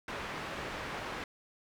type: low-pass noise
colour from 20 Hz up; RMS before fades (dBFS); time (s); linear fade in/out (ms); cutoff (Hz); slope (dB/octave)
white; -40; 0.08-1.24; 2; 1800; 12
effects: none